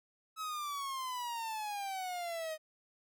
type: exponential sweep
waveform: 45% pulse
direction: down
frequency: 1297 to 620 Hz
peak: -37 dBFS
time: 0.36-2.58 s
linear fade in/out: 50 ms
effects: none